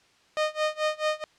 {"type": "tone with tremolo", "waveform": "sawtooth", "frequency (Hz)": 615, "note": "D#5", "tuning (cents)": -20, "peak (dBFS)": -18, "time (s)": [0.37, 1.24], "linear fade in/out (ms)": 0, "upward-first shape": "sine", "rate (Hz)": 4.6, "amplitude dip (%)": 95, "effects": ["white hiss -61 dBFS RMS until 1.38 s", "low-pass 5000 Hz 12 dB/octave"]}